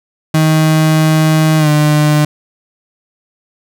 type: tone with pitch glide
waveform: 35% pulse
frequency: 157.1 to 150.35 Hz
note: D#3 to D3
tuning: +17 to +41 cents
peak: -6 dBFS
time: 0.34-2.25 s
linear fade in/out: 5 ms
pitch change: -76 cents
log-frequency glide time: 1.58-1.68 s
effects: none